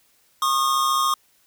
square tone pair together, 1088.8 / 1223 Hz, C#6 / D#6, -31 / -30 cents, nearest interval major second, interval 201 cents, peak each -22 / -22 dBFS, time 0.42-1.14 s, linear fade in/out 2 ms, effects white hiss -61 dBFS RMS until 1.46 s

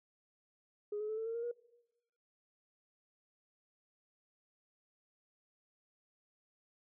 sine tone with pitch steps, 415.9 / 425.6 / 435.6 / 445.8 / 456.2 / 466.8 / 477.7 Hz, G#4 / G#4 / A4 / A4 / A#4 / A#4 / A#4, +2 / +42 / -17 / +23 / -37 / +2 / +42 cents, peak -35 dBFS, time 0.92-1.515 s, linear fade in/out 5 ms, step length 85 ms, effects noise-tail reverb RT60 1.0 s tail -22 dB re dry + tanh soft clip ceiling -31 dBFS

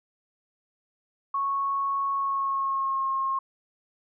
sine tone with pitch glide, 1104 to 1075.1 Hz, C#6 to C6, -7 to +47 cents, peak -24 dBFS, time 1.34-3.39 s, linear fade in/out 5 ms, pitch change -46 cents, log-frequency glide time 2.13-3.07 s, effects none

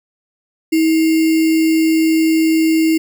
sine tone with sample-and-hold, 321 Hz, E4, 46 cents flat, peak -10 dBFS, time 0.72-2.98 s, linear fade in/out 10 ms, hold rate 2450 Hz, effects none

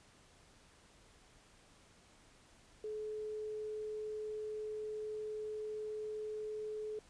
sine tone, 428.3 Hz, A4, 47 cents flat, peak -39 dBFS, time 2.84-6.99 s, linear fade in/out 2 ms, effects pink hiss -64 dBFS RMS until 7.09 s + resampled to 22050 Hz

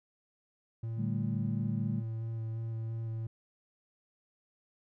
triangle tone with vibrato, 113 Hz, A2, 47 cents sharp, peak -32 dBFS, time 0.83-3.27 s, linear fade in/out 5 ms, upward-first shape square, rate 2.9 Hz, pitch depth 11 cents each way
sine chord, D suspended fourth, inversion none, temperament just, 146.83 / 195.78 / 220.2 Hz, D3 / G3 / A3, 0 / -2 / +2 cents, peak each -36 dBFS, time 0.96-2.03 s, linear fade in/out 50 ms
effects none

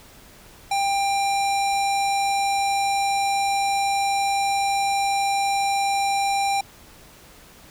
square tone with low-pass filter, 794 Hz, G5, 22 cents sharp, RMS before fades -22 dBFS, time 0.71-6.61 s, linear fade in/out 5 ms, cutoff 8500 Hz, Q 1.3, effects pink hiss -48 dBFS RMS until 7.7 s

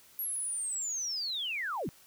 sine linear sweep, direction down, 11670 to 103.1 Hz, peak -32 dBFS, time 0.19-1.89 s, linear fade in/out 0 ms, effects white hiss -59 dBFS RMS until 2.06 s

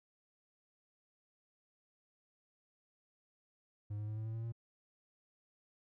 triangle tone with pitch steps, 103.83 / 105.71 / 107.62 / 109.56 / 111.54 / 113.55 / 115.61 Hz, G#2 / G#2 / A2 / A2 / A2 / A#2 / A#2, 0 / +31 / -38 / -7 / +24 / -45 / -14 cents, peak -36 dBFS, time 3.9-4.523 s, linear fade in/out 10 ms, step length 89 ms, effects none

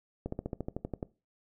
slowing click train, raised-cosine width 2 ms, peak -21 dBFS, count 11, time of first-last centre 0.26-1.028 s, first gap 64 ms, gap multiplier 1.04, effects noise-tail reverb RT60 0.3 s tail -20 dB re dry

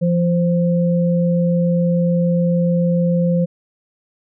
sine tone pair together, 171.7 / 522 Hz, F3 / C5, -29 / -4 cents, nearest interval octave + perfect fifth, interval 1925 cents, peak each -14 / -20 dBFS, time 0.01-3.46 s, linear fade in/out 20 ms, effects none

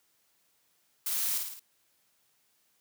blue noise with echo, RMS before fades -32 dBFS, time 1.06-1.38 s, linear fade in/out 5 ms, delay 54 ms, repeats 4, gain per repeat -4 dB, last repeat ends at 1.596 s, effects white hiss -71 dBFS RMS until 2.8 s + high-pass 80 Hz 12 dB/octave

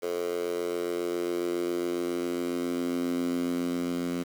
10% pulse tone with high-pass filter sweep, 87.31 Hz, F2, in tune, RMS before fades -30 dBFS, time 0.02-4.24 s, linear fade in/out 20 ms, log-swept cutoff 450 to 220 Hz, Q 4.4, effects 8-bit

